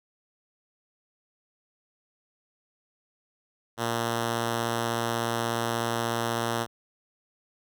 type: tone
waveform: 5% pulse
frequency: 116.54 Hz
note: A#2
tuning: in tune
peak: -15 dBFS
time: 3.77-6.67 s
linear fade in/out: 50 ms
effects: none